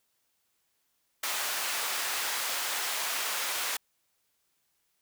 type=high-pass noise; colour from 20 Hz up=pink; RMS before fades=-32 dBFS; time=1.23-3.77 s; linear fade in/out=5 ms; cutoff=1000 Hz; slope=12 dB/octave; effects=white hiss -75 dBFS RMS until 5.01 s